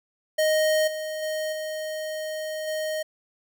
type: tone with level steps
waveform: square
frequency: 622.3 Hz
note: D#5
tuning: in tune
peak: -20 / -30 / -27 / -30 / -27 dBFS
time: 0.38-3.03 s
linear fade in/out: 10 ms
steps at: 0.87 / 1.22 / 1.52 / 2.67 s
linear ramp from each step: 10 ms
effects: none